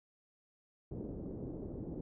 white low-pass noise, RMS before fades -43 dBFS, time 0.91-2.01 s, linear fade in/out 5 ms, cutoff 410 Hz, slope 24 dB/octave, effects none

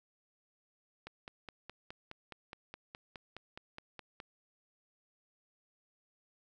click train, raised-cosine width 0.3 ms, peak -29 dBFS, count 16, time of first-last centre 1.07-4.202 s, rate 4.79 Hz, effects none

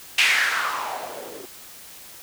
violet noise with low-pass filter sweep, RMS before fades -24 dBFS, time 0.18-1.46 s, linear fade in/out 5 ms, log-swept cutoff 2600 to 360 Hz, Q 3.5, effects white hiss -43 dBFS RMS until 2.22 s

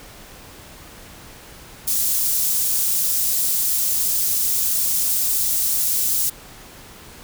white high-pass noise, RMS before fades -20 dBFS, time 1.87-6.3 s, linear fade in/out 10 ms, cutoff 6600 Hz, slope 12 dB/octave, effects pink hiss -42 dBFS RMS until 7.23 s

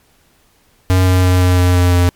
square tone with pitch steps, 92.5 / 91.81 / 91.12 / 90.44 / 89.76 / 89.09 / 88.42 Hz, F#2 / F#2 / F#2 / F#2 / F2 / F2 / F2, 0 / -13 / -26 / -39 / +48 / +35 / +22 cents, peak -9 dBFS, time 0.9-2.09 s, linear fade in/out 0 ms, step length 170 ms, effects pink hiss -54 dBFS RMS until 2.15 s + MP3 96 kbps

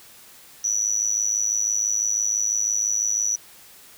sine tone with amplitude modulation, 5920 Hz, F#8, in tune, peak -16 dBFS, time 0.64-3.36 s, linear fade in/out 5 ms, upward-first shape sine, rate 106 Hz, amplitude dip 95%, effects white hiss -48 dBFS RMS until 3.97 s

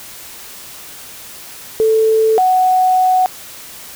sine tone pair in turn, 441.1 / 741.8 Hz, A4 / F#5, +4 / +4 cents, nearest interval major sixth, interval 900 cents, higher second, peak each -9 dBFS, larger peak neither, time 1.8-2.38 / 2.38-3.26 s, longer second, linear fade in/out 0 ms, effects white hiss -34 dBFS RMS until 3.95 s

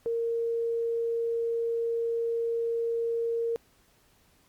sine tone, 462.9 Hz, A#4, 12 cents flat, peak -26 dBFS, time 0.06-3.56 s, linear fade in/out 0 ms, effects pink hiss -64 dBFS RMS until 4.48 s + Opus 48 kbps

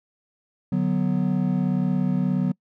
triangle chord, B minor, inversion first, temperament equal with one note detuned, 148.02 / 185 / 246.9 Hz, D3 / F#3 / B3, +14 / 0 / 0 cents, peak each -24 / -20 / -24 dBFS, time 0.72-2.52 s, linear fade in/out 5 ms, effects noise-tail reverb RT60 0.1 s tail -25 dB re dry

